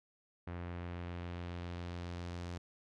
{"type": "tone with low-pass filter sweep", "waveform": "sawtooth", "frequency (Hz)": 87.31, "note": "F2", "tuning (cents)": 0, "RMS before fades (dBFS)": -43, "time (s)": [0.47, 2.58], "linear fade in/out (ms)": 5, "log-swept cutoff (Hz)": [2000, 6200], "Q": 1.1, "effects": []}